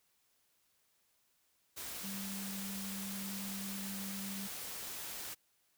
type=tone in noise; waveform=sine; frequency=196 Hz; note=G3; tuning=in tune; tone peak=-42 dBFS; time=2.03-4.48 s; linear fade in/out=20 ms; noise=white; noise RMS=-44 dBFS; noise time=1.76-5.35 s; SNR=-1 dB; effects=white hiss -75 dBFS RMS until 5.77 s